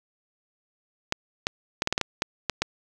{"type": "clicks", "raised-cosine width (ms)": 0.2, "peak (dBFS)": -6, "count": 10, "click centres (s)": [1.124, 1.469, 1.821, 1.874, 1.926, 1.979, 2.013, 2.221, 2.497, 2.62], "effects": []}